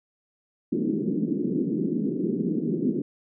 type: band-pass noise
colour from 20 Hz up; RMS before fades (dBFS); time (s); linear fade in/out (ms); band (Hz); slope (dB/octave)
pink; -26; 0.72-3.02; 5; 170 to 390; 48
effects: none